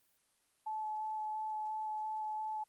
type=tone with vibrato; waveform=sine; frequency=863 Hz; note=A5; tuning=34 cents flat; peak=-36 dBFS; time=0.66-2.64 s; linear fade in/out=10 ms; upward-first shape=square; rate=2.9 Hz; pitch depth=8 cents each way; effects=white hiss -74 dBFS RMS until 2.68 s + Opus 32 kbps